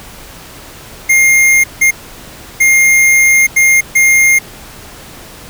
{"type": "tone bursts at uneven times", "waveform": "square", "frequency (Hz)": 2123, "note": "C7", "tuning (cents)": 25, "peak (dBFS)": -6, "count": 5, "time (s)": [[1.09, 1.64], [1.81, 1.91], [2.6, 3.47], [3.56, 3.81], [3.95, 4.39]], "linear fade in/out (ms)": 10, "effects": ["pink hiss -33 dBFS RMS until 5.49 s"]}